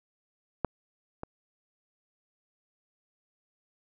clicks, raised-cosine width 1 ms, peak -12 / -22 dBFS, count 2, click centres 0.647 / 1.234 s, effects none

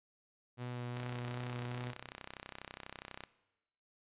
sawtooth tone with vibrato, 122.5 Hz, B2, 14 cents flat, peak -36 dBFS, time 0.57-1.94 s, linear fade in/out 50 ms, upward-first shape sine, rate 2.6 Hz, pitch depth 12 cents each way
click train, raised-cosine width 0.3 ms, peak -28 dBFS, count 74, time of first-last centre 0.97-3.237 s, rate 32.2 Hz
effects noise-tail reverb RT60 1.0 s tail -18 dB re dry + resampled to 8000 Hz

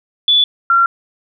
sine tone pair in turn, 3455 / 1371.1 Hz, A7 / F6, -32 / -32 cents, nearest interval octave + major third, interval 1600 cents, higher first, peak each -8 dBFS, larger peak neither, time 0.28-0.44 / 0.7-0.86 s, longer neither, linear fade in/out 2 ms, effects none

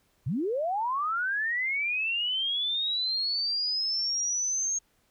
sine linear sweep, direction up, 103.83 to 6510 Hz, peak -26 dBFS, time 0.26-4.79 s, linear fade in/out 10 ms, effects pink hiss -69 dBFS RMS until 5.1 s

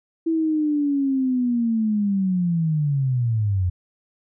sine linear sweep, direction down, 329.6 to 87.31 Hz, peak -18 dBFS, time 0.26-3.7 s, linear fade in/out 10 ms, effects none

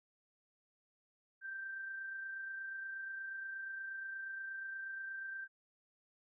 sine tone with amplitude modulation, 1568 Hz, G6, in tune, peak -40 dBFS, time 1.41-5.48 s, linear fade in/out 50 ms, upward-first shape sine, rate 28.4 Hz, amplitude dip 30%, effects none

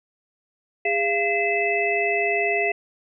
sine tone cluster, 407.6 / 685 / 2038 / 2619 Hz, G#4 / F5 / C7 / E7, -32 / -34 / -46 / -12 cents, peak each -25 dBFS, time 0.85-2.72 s, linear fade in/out 5 ms, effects none

